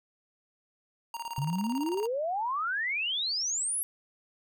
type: tone with tremolo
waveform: square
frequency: 932.3 Hz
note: A#5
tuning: in tune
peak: -34 dBFS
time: 1.14-2.07 s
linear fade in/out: 2 ms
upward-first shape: square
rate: 18 Hz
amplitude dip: 75%
type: exponential sweep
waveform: sine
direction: up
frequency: 132.5 to 11510 Hz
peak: -28 dBFS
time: 1.38-3.83 s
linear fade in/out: 0 ms
effects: none